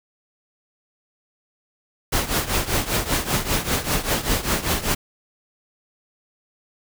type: noise with tremolo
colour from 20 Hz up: pink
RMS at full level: -19 dBFS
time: 2.12-4.95 s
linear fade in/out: 10 ms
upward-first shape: triangle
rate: 5.1 Hz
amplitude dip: 85%
effects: none